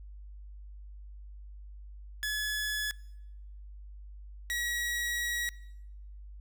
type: tone pair in turn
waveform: sawtooth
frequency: 1705 / 1913.8 Hz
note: G#6 / A#6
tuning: +45 / +45 cents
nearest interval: major second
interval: 200 cents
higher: second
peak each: -27 / -27 dBFS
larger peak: neither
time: 2.23-2.91 / 4.5-5.49 s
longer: second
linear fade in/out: 0 ms
effects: noise-tail reverb RT60 0.9 s tail -24 dB re dry + added 50 Hz sine -44 dBFS peak until 6.4 s